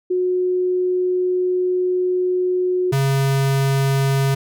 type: tone pair in turn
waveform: sine / square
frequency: 364.4 / 136.5 Hz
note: F#4 / C#3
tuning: -26 / -26 cents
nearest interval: octave + perfect fourth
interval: 1700 cents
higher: first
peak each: -16 dBFS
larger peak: neither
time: 0.1-2.92 / 2.92-4.35 s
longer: first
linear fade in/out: 10 ms
effects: none